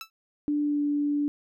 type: tone with exponential decay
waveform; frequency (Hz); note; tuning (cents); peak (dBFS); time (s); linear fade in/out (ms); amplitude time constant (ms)
15% pulse; 1318.5; E6; 0; -26; 0.01-0.1; 1; 19
type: tone with pitch glide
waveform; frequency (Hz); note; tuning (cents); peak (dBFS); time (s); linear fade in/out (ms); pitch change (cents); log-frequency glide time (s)
sine; 294.2 to 291; D4 to D4; +3 to -16; -23; 0.48-1.28; 0; -19; 0.62-0.81
effects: none